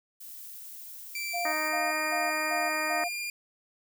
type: noise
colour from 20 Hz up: violet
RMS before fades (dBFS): -44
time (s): 0.2-1.69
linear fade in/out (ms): 10
type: tone with pitch glide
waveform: sawtooth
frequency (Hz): 2340 to 2404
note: D7 to D7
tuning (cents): -7 to +40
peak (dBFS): -29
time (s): 1.15-3.3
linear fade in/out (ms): 2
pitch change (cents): +47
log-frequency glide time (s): 1.33-1.86
type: tone bursts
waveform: sine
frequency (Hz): 698.5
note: F5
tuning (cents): 0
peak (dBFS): -30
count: 5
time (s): 1.33-3.09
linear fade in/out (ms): 20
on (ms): 200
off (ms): 190
type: harmonic tone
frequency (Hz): 310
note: D#4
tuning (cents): -6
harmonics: 1 / 2 / 3 / 4 / 5 / 6 / 7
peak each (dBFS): -40 / -35 / -37 / -35 / -40 / -33 / -43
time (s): 1.45-3.04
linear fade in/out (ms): 2
effects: none